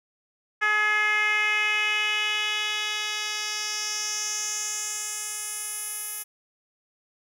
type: tone with band-pass filter sweep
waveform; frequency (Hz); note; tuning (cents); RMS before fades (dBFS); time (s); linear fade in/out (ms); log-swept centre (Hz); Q
10% pulse; 423; G#4; +32; -27; 0.61-6.24; 20; 1700 to 12000; 2.7
effects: none